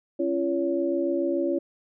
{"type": "tone cluster", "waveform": "sine", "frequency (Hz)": [274.2, 341.2, 564], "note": ["C#4", "F4", "C#5"], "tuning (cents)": [-19, -40, 30], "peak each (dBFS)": [-29, -25, -28], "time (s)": [0.19, 1.59], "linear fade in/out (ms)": 10, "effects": []}